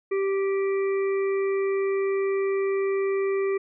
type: harmonic tone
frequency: 390.7 Hz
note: G4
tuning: 6 cents flat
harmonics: 1 / 3 / 5 / 6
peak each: -22 / -37 / -39 / -40 dBFS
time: 0.11-3.58 s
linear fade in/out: 10 ms
effects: none